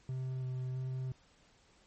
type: tone with vibrato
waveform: triangle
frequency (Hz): 129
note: C3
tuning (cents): -24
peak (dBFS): -33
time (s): 0.09-1.12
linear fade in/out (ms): 2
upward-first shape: square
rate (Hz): 1.5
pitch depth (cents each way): 11
effects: pink hiss -66 dBFS RMS until 1.86 s + MP3 32 kbps